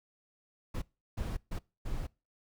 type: noise bursts at uneven times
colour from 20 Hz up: brown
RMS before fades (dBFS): -35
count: 4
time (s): 0.74-0.82 / 1.17-1.37 / 1.51-1.59 / 1.85-2.07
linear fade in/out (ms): 10
effects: noise-tail reverb RT60 0.3 s tail -24 dB re dry